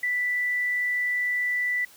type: tone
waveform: sine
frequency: 1975.5 Hz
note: B6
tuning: in tune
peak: -23 dBFS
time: 0.03-1.85 s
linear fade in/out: 5 ms
effects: white hiss -52 dBFS RMS until 1.96 s